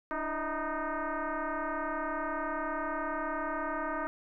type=tone with frequency modulation; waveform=sine; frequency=293.7 Hz; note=D4; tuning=in tune; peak=-31 dBFS; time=0.11-4.07 s; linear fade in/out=0 ms; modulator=311 Hz; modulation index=4.4; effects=none